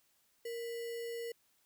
sine tone with sample-and-hold, 466.2 Hz, A#4, in tune, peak -38 dBFS, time 0.45-1.32 s, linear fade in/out 5 ms, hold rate 2450 Hz, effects white hiss -73 dBFS RMS until 1.65 s

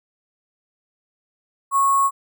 sine tone with sample-and-hold, 1100 Hz, C#6, 14 cents flat, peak -14 dBFS, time 1.71-2.11 s, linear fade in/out 50 ms, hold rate 8820 Hz, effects none

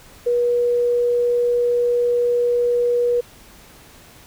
sine tone, 482.5 Hz, B4, 40 cents flat, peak -15 dBFS, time 0.26-3.21 s, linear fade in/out 10 ms, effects pink hiss -46 dBFS RMS until 4.26 s

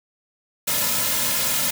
white noise with comb filter, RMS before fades -22 dBFS, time 0.67-1.71 s, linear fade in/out 10 ms, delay 2.6 ms, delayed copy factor -0.75, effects none

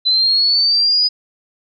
sine linear sweep, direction up, 4015 to 4978 Hz, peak -11 dBFS, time 0.05-1.09 s, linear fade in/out 20 ms, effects none

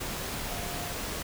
sine tone in noise, 702 Hz, F5, 9 cents sharp, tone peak -41 dBFS, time 0.5-0.93 s, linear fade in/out 10 ms, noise pink, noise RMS -35 dBFS, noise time 0-1.23 s, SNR -9 dB, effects none

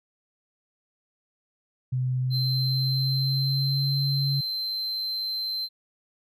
sine tone with pitch glide, 127.5 to 138.24 Hz, C3 to C#3, -44 to -4 cents, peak -23 dBFS, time 1.92-4.41 s, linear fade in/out 10 ms, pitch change +140 cents, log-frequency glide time 2.18-3.94 s
triangle tone, 4102 Hz, C8, 35 cents flat, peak -26 dBFS, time 2.3-5.69 s, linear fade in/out 50 ms
effects none

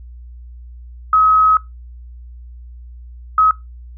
sine tone bursts at uneven times, 1275 Hz, D#6, 42 cents sharp, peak -8 dBFS, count 2, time 1.13-1.57 / 3.38-3.51 s, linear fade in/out 2 ms, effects noise-tail reverb RT60 0.2 s tail -21 dB re dry + added 60 Hz sine -33 dBFS peak until 3.97 s

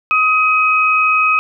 sine tone pair together, 1260.9 / 2532 Hz, D#6 / D#7, +23 / +30 cents, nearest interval octave, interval 1207 cents, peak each -13 dBFS, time 0.11-1.39 s, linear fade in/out 0 ms, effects none

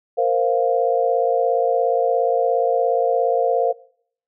sine chord, Bb suspended second, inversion none, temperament equal, 466.2 / 523.3 / 698.5 Hz, Bb4 / C5 / F5, 0 / 0 / 0 cents, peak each -20 dBFS, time 0.17-3.73 s, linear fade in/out 20 ms, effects noise-tail reverb RT60 0.6 s tail -22 dB re dry

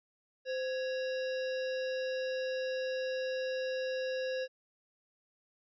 harmonic tone with a mistuned harmonic, 554.4 Hz, C#5, in tune, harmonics 1 / 3 / 5 / 7 / 9 / 10, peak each -33 / -43 / -47 / -50 / -52 / -53 dBFS, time 0.45-4.48 s, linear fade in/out 50 ms, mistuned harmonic 1, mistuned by -120 cents, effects none

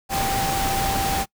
sine tone in noise, 784 Hz, G5, in tune, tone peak -23 dBFS, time 0.09-1.26 s, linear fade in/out 50 ms, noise pink, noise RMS -25 dBFS, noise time 0.09-1.26 s, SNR -1 dB, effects noise-tail reverb RT60 0.1 s tail -23 dB re dry

